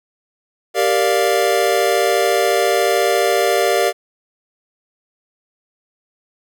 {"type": "chord", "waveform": "square", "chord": "G minor seventh", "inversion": "none", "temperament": "equal", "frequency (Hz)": [392, 466.2, 587.3, 698.5], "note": ["G4", "Bb4", "D5", "F5"], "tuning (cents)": [0, 0, 0, 0], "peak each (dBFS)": -20, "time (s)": [0.74, 3.93], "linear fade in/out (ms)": 50, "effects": []}